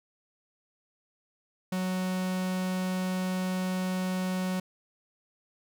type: tone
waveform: 45% pulse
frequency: 185 Hz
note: F#3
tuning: in tune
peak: -28 dBFS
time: 1.72-4.6 s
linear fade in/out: 5 ms
effects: none